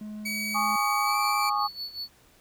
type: tone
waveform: triangle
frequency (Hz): 212.1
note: G#3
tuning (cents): +37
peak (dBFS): -33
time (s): 0.01-0.76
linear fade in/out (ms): 2
type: tone with pitch glide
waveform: sawtooth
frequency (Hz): 2269 to 2331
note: C#7 to D7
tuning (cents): +40 to -14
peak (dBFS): -26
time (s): 0.25-1.5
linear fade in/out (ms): 10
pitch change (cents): +46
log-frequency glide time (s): 1.03-1.17
type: chord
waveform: sine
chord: Ab suspended fourth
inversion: none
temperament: equal with one note detuned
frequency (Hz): 830.6 / 1108.7 / 1219.6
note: Ab5 / Db6 / Eb6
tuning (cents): 0 / 0 / -35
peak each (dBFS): -28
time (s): 0.54-1.68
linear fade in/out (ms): 20
type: tone with tremolo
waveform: triangle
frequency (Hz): 4440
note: C#8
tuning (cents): +2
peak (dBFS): -30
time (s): 1.04-2.09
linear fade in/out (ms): 50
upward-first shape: sine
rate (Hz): 5.4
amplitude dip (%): 80
effects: pink hiss -59 dBFS RMS until 2.4 s